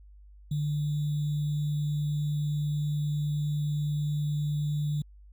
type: tone with sample-and-hold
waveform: sine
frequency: 148.4 Hz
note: D3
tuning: 18 cents sharp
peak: -26 dBFS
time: 0.51-5.02 s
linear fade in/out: 5 ms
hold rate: 3675 Hz
effects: added 50 Hz sine -49 dBFS peak until 5.32 s